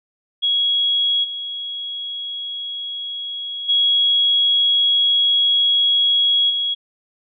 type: tone with level steps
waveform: sine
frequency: 3322 Hz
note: G#7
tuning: in tune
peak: -15 / -25 / -13 / -18 dBFS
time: 0.42-6.75 s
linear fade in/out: 20 ms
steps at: 1.23 / 3.68 / 6.49 s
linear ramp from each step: 20 ms
effects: none